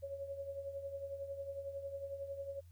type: tone with tremolo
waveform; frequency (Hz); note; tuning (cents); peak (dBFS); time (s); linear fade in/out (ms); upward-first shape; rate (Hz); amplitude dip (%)
sine; 554.4; C#5; 0; -38; 0.02-2.61; 20; triangle; 11; 70
effects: added 86 Hz sine -55 dBFS peak until 2.71 s + white hiss -75 dBFS RMS until 2.71 s